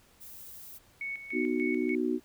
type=noise; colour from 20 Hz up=violet; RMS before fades=-47 dBFS; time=0.2-0.79 s; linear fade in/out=20 ms
type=tone with tremolo; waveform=sine; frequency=2217 Hz; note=C#7; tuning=in tune; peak=-33 dBFS; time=1.01-1.95 s; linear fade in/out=2 ms; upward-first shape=square; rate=3.4 Hz; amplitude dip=65%
type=chord; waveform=sine; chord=B major; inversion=none; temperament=just; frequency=246.9 / 308.7 / 370.4 Hz; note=B3 / D#4 / F#4; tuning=0 / -14 / +2 cents; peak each=-31 / -31 / -31 dBFS; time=1.32-2.2 s; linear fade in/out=50 ms
effects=pink hiss -62 dBFS RMS until 2.24 s